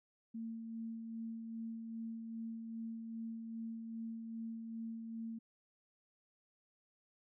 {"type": "tone with tremolo", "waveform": "sine", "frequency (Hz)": 226.6, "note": "A#3", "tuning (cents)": -49, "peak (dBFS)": -40, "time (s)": [0.34, 5.39], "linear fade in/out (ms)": 10, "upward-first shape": "sine", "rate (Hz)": 2.5, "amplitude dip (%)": 35, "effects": []}